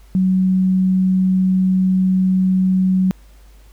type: tone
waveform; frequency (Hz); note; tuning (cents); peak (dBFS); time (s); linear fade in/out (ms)
sine; 186.9; F#3; +18; -12; 0.15-3.11; 0
effects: added 50 Hz sine -42 dBFS peak until 3.72 s + pink hiss -54 dBFS RMS until 3.72 s